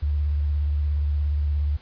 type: tone with vibrato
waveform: sine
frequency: 73.42 Hz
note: D2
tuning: in tune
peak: -20 dBFS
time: 0.02-1.77 s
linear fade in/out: 10 ms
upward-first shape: sine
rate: 17 Hz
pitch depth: 51 cents each way
effects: pink hiss -52 dBFS RMS until 1.81 s + resampled to 11025 Hz